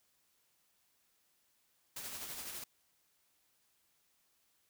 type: noise with tremolo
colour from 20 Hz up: white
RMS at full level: -43 dBFS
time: 1.96-2.64 s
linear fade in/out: 5 ms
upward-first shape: sine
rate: 12 Hz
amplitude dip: 40%
effects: white hiss -75 dBFS RMS until 4.69 s